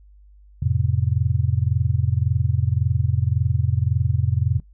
sine chord, F major, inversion none, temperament just, 87.31 / 109.13 / 130.96 Hz, F2 / A2 / C3, 0 / -14 / +2 cents, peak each -22 dBFS, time 0.62-4.6 s, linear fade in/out 5 ms, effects noise-tail reverb RT60 0.1 s tail -19 dB re dry + added 50 Hz sine -46 dBFS peak until 4.73 s

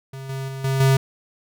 square tone with level steps, 134.3 Hz, C3, 46 cents sharp, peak -33 / -27 / -30 / -20 / -14 dBFS, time 0.13-0.97 s, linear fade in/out 5 ms, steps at 0.29 / 0.48 / 0.64 / 0.8 s, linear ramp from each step 5 ms, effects none

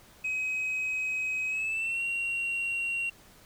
sine tone with pitch glide, 2535 to 2749 Hz, D#7 to F7, +32 to -28 cents, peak -26 dBFS, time 0.24-3.1 s, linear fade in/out 10 ms, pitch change +140 cents, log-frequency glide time 1.47-2.03 s, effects tanh soft clip ceiling -27 dBFS + pink hiss -56 dBFS RMS until 3.45 s

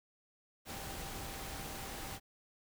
sine tone in noise, 784 Hz, G5, in tune, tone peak -52 dBFS, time 0.65-2.2 s, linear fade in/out 50 ms, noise pink, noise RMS -44 dBFS, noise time 0.65-2.2 s, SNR -11 dB, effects none

